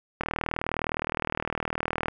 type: click train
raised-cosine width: 0.5 ms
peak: -12 dBFS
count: 75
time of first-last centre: 0.21-2.083 s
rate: 39.5 Hz
effects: none